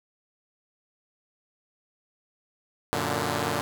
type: chord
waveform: 5% pulse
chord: Gb augmented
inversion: none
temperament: equal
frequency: 92.5 / 116.54 / 146.83 Hz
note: Gb2 / Bb2 / D3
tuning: 0 / 0 / 0 cents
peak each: -20 / -19 / -18 dBFS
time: 2.93-3.61 s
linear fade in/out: 0 ms
effects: none